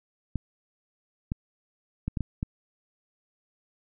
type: clicks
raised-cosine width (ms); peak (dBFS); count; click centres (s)
5; -16; 6; 0.357 / 1.319 / 2.08 / 2.172 / 2.207 / 2.429
effects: none